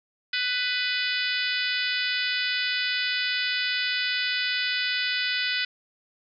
harmonic tone, 497.5 Hz, B4, 13 cents sharp, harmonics 3 / 4 / 5 / 6 / 7 / 8 / 9 / 10, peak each -30 / -31 / -32 / -33 / -33 / -34 / -35 / -35 dBFS, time 0.33-5.65 s, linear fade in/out 5 ms, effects none

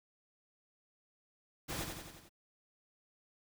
pink noise with echo, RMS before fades -40 dBFS, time 1.68-1.85 s, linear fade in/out 20 ms, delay 89 ms, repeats 5, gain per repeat -4 dB, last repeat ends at 2.295 s, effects none

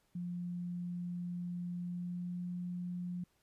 sine tone with pitch glide, 176 to 177.63 Hz, F3 to F3, +14 to +30 cents, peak -37 dBFS, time 0.15-3.24 s, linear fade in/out 5 ms, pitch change +16 cents, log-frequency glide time 1.75-2.49 s, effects pink hiss -75 dBFS RMS until 3.42 s + resampled to 32000 Hz

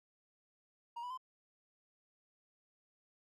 triangle tone with pitch steps, 942 / 984.3 / 1028.4 Hz, A#5 / B5 / C6, +18 / -6 / -30 cents, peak -39 dBFS, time 0.96-1.176 s, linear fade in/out 10 ms, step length 72 ms, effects none

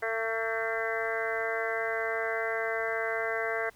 harmonic tone, 225.1 Hz, A3, 40 cents sharp, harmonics 2 / 3 / 4 / 5 / 6 / 7 / 8 / 9, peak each -34 / -34 / -45 / -40 / -41 / -35 / -39 / -36 dBFS, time 0.02-3.7 s, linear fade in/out 10 ms, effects pink hiss -60 dBFS RMS until 3.75 s

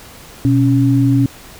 sine tone pair together, 123.47 / 277.2 Hz, B2 / C#4, 0 / 0 cents, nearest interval octave + major second, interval 1400 cents, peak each -12 dBFS, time 0.45-1.26 s, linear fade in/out 0 ms, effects pink hiss -38 dBFS RMS until 1.59 s

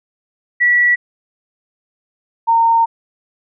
sine tone pair in turn, 1944 / 917.4 Hz, B6 / A#5, -28 / -28 cents, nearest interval octave + minor second, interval 1300 cents, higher first, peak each -9 dBFS, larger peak neither, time 0.6-0.96 / 2.47-2.86 s, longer second, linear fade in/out 20 ms, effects none

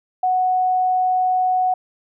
sine tone, 739 Hz, F#5, 2 cents flat, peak -15 dBFS, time 0.23-1.74 s, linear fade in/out 5 ms, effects none

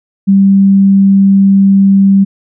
sine tone, 195.8 Hz, G3, 2 cents flat, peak -3 dBFS, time 0.27-2.25 s, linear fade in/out 20 ms, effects none

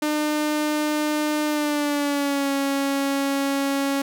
sawtooth tone with pitch glide, 301.7 to 276.7 Hz, D4 to C#4, +47 to -3 cents, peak -17 dBFS, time 0.02-4.02 s, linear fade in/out 5 ms, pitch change -150 cents, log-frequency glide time 1.46-2.51 s, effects none

